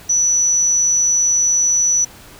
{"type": "tone", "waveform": "sine", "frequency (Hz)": 5930, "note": "F#8", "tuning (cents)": 3, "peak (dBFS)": -12, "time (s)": [0.09, 2.05], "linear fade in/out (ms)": 10, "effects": ["pink hiss -41 dBFS RMS until 2.39 s"]}